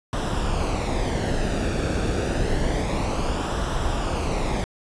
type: noise with flanger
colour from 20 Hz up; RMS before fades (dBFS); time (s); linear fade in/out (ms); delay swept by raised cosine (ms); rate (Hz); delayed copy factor
brown; -24; 0.13-4.64; 0; 0.44 to 0.99; 0.28; -0.55
effects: resampled to 22050 Hz